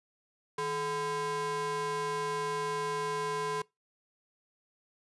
square ring-modulated tone, 293.7 Hz, D4, in tune, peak -29 dBFS, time 0.58-3.62 s, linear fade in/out 5 ms, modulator 722 Hz, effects noise-tail reverb RT60 0.2 s tail -23 dB re dry + resampled to 24000 Hz

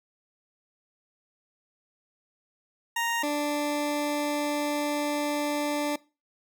20% pulse tone pair in turn, 932.3 / 293.7 Hz, A#5 / D4, 0 / 0 cents, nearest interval octave + minor sixth, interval 2000 cents, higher first, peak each -21 dBFS, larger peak neither, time 2.96-3.23 / 3.23-5.96 s, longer second, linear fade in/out 5 ms, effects noise-tail reverb RT60 0.3 s tail -21 dB re dry

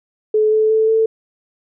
sine tone with pitch steps, 430 / 434.7 / 439.5 / 444.4 Hz, A4 / A4 / A4 / A4, -40 / -21 / -2 / +17 cents, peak -11 dBFS, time 0.34-1.06 s, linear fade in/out 5 ms, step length 180 ms, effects none

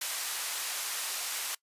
white band-pass noise, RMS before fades -35 dBFS, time 0.01-1.55 s, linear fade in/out 5 ms, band 770 to 12000 Hz, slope 12 dB/octave, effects noise-tail reverb RT60 0.1 s tail -22 dB re dry + resampled to 32000 Hz

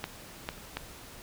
clicks, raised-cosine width 0.3 ms, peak -16 dBFS, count 3, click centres 0.041 / 0.489 / 0.77 s, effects pink hiss -48 dBFS RMS until 1.22 s

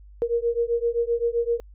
sine beating tone pair, 466.2 / 473.9 Hz, A#4 / A#4, 0 / +28 cents, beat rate 7.7 Hz, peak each -24 dBFS, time 0.22-1.6 s, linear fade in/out 0 ms, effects added 50 Hz sine -44 dBFS peak until 1.74 s

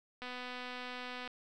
click train, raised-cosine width 0.3 ms, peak -28 dBFS, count 264, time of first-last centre 0.22-1.276 s, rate 249 Hz, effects none

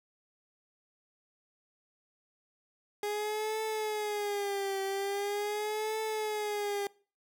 30% pulse tone with vibrato, 412.5 Hz, G#4, 12 cents flat, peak -29 dBFS, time 3.03-6.87 s, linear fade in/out 2 ms, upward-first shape triangle, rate 0.42 Hz, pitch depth 110 cents each way, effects noise-tail reverb RT60 0.4 s tail -23 dB re dry

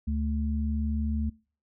sine tone pair together, 73.42 / 220 Hz, D2 / A3, 0 / 0 cents, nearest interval octave + perfect fifth, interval 1900 cents, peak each -27 / -31 dBFS, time 0.07-1.3 s, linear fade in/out 10 ms, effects noise-tail reverb RT60 0.4 s tail -24 dB re dry

